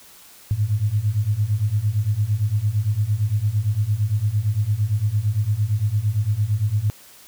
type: beating tone pair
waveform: sine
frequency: 100.4 / 109.2 Hz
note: G2 / A2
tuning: +42 / -13 cents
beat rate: 8.8 Hz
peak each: -22 / -20 dBFS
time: 0.51-6.9 s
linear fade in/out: 0 ms
effects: white hiss -47 dBFS RMS until 7.27 s